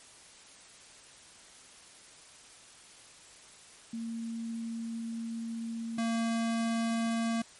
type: tone pair in turn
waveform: sine / square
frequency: 228.8 / 228.8 Hz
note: A#3 / A#3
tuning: -32 / -32 cents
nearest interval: unison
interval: 0 cents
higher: neither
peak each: -34 / -29 dBFS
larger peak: second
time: 3.93-5.98 / 5.98-7.42 s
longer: first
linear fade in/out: 5 ms
effects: white hiss -54 dBFS RMS until 7.59 s + MP3 48 kbps